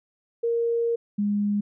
sine tone pair in turn, 466.2 / 205.3 Hz, A#4 / G#3, 0 / -20 cents, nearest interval octave + major second, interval 1420 cents, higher first, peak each -21 dBFS, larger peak neither, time 0.43-0.96 / 1.18-1.61 s, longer first, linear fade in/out 10 ms, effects none

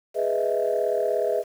sine chord, E major seventh, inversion first, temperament equal, 415.3 / 493.9 / 622.3 / 659.3 Hz, G#4 / B4 / D#5 / E5, 0 / 0 / 0 / 0 cents, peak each -26 dBFS, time 0.14-1.44 s, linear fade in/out 50 ms, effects tanh soft clip ceiling -13 dBFS + 8-bit

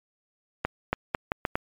accelerating click train, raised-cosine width 0.5 ms, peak -9 dBFS, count 6, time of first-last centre 0.65-1.555 s, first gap 280 ms, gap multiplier 0.78, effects MP3 96 kbps

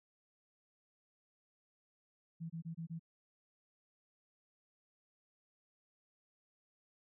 sine tone bursts, 164.81 Hz, E3, in tune, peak -40 dBFS, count 5, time 2.4-2.995 s, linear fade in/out 20 ms, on 99 ms, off 25 ms, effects none

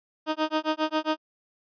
15% pulse tone with tremolo, 311.1 Hz, D#4, in tune, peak -15 dBFS, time 0.26-1.18 s, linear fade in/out 50 ms, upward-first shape sine, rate 7.4 Hz, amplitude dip 100%, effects resampled to 11025 Hz

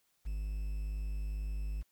triangle tone with quantisation, 51.1 Hz, G#1, 27 cents flat, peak -32 dBFS, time 0.25-1.83 s, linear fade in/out 20 ms, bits 10, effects white hiss -75 dBFS RMS until 1.91 s

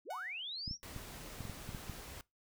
sine linear sweep, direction up, 225.4 to 5830 Hz, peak -40 dBFS, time 0.05-0.78 s, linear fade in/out 50 ms
sawtooth tone with exponential decay, 740 Hz, F#5, in tune, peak -40 dBFS, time 0.1-0.49 s, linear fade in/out 5 ms, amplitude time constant 84 ms
clicks, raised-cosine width 5 ms, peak -31 dBFS, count 9, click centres 0.678 / 0.711 / 0.963 / 1.407 / 1.453 / 1.497 / 1.691 / 1.748 / 1.897 s
pink noise, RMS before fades -49 dBFS, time 0.83-2.21 s, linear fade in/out 0 ms
effects noise-tail reverb RT60 0.2 s tail -22 dB re dry

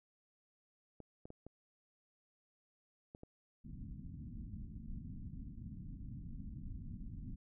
clicks, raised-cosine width 2 ms, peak -37 dBFS, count 6, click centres 1.003 / 1.255 / 1.304 / 1.466 / 3.149 / 3.234 s
pink low-pass noise, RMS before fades -47 dBFS, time 3.64-7.36 s, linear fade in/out 10 ms, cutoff 260 Hz, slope 48 dB/octave
effects none

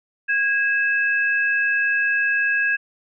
sine tone pair together, 1643.6 / 2609 Hz, G#6 / E7, -18 / -18 cents, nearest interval minor sixth, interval 800 cents, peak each -18 / -24 dBFS, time 0.28-2.77 s, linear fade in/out 20 ms, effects none

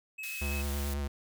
triangle tone, 2575 Hz, E7, 41 cents flat, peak -36 dBFS, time 0.18-0.62 s, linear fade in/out 10 ms
white high-pass noise, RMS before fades -43 dBFS, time 0.23-0.94 s, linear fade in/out 5 ms, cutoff 1600 Hz, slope 24 dB/octave
square tone with vibrato, 71 Hz, C#2, 42 cents sharp, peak -32 dBFS, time 0.41-1.08 s, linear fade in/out 10 ms, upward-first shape sine, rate 9.1 Hz, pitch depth 32 cents each way
effects none

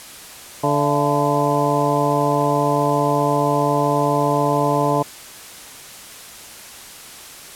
harmonic tone with a mistuned harmonic, 145.4 Hz, D3, 17 cents flat, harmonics 1 / 2 / 3 / 4 / 5 / 6 / 7, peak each -23 / -23 / -23 / -23 / -23 / -23 / -23 dBFS, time 0.63-5.03 s, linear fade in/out 10 ms, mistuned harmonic 5, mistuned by -100 cents, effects white hiss -38 dBFS RMS until 7.55 s + low-pass 12000 Hz 12 dB/octave

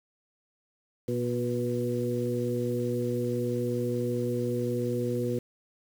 harmonic tone with a mistuned harmonic, 120.8 Hz, B2, 38 cents flat, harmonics 1 / 2 / 3 / 4, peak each -32 / -32 / -32 / -32 dBFS, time 1.08-5.39 s, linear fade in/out 5 ms, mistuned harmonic 4, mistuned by +16 cents, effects 8-bit

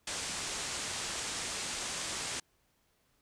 white low-pass noise, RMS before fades -38 dBFS, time 0.07-2.4 s, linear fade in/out 5 ms, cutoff 8900 Hz, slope 48 dB/octave, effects pink hiss -73 dBFS RMS until 3.21 s

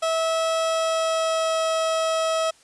30% pulse tone with pitch glide, 650 to 645.5 Hz, E5 to E5, -24 to -37 cents, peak -18 dBFS, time 0.02-2.51 s, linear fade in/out 10 ms, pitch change -13 cents, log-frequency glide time 0.6-1.61 s, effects white hiss -55 dBFS RMS until 2.63 s + resampled to 22050 Hz

